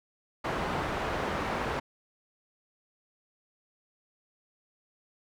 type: low-pass noise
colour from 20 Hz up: white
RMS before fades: -32 dBFS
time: 0.44-1.8 s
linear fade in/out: 10 ms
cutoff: 1200 Hz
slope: 12 dB/octave
effects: none